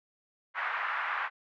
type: band-pass noise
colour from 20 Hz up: pink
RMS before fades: -33 dBFS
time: 0.54-1.3 s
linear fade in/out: 50 ms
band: 1000 to 2000 Hz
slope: 24 dB/octave
effects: none